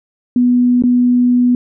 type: tone with dropouts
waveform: sine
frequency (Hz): 246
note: B3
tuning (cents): -7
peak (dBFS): -8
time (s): 0.36-1.55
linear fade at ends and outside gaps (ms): 2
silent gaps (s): 0.823-0.837
effects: none